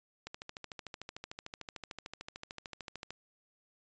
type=click train; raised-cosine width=0.2 ms; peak=-25 dBFS; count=39; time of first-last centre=0.27-3.106 s; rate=13.4 Hz; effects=resampled to 16000 Hz